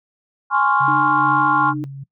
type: chord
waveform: sine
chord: Db major seventh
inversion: second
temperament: equal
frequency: 830.6 / 1046.5 / 1108.7 / 1396.9 Hz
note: Ab5 / C6 / Db6 / F6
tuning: 0 / 0 / 0 / 0 cents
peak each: -19 dBFS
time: 0.5-1.74 s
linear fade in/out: 50 ms
type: tone with tremolo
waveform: sine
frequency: 137.5 Hz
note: C#3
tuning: 14 cents flat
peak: -25 dBFS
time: 0.8-2.04 s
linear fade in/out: 10 ms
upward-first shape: sine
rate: 2.4 Hz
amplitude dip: 45%
type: tone with vibrato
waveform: sine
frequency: 301.8 Hz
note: D4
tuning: 47 cents sharp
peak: -23 dBFS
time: 0.88-1.84 s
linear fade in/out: 0 ms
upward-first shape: sine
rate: 14 Hz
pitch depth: 13 cents each way
effects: noise-tail reverb RT60 0.1 s tail -21 dB re dry + tanh soft clip ceiling -2 dBFS